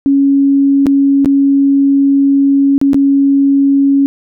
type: tone with dropouts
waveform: sine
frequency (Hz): 277.2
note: C#4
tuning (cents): 0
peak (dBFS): -6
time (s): 0.06-4.06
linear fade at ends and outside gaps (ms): 0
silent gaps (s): 0.859-0.867 / 1.247-1.258 / 2.78-2.814 / 2.933-2.944
effects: none